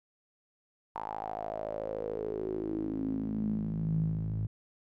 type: tone with band-pass filter sweep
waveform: sawtooth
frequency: 53.6 Hz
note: A1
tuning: 45 cents flat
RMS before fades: -34 dBFS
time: 0.95-4.47 s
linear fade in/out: 10 ms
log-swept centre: 920 to 120 Hz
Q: 7.6
effects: none